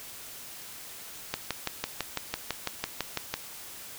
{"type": "click train", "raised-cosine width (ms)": 0.2, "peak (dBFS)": -11, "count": 13, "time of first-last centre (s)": [1.34, 3.34], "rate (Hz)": 6, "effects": ["white hiss -44 dBFS RMS until 3.98 s"]}